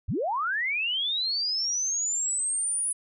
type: linear sweep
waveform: sine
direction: up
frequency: 48.64 to 9956 Hz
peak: -25 dBFS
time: 0.08-2.93 s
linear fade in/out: 10 ms
effects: none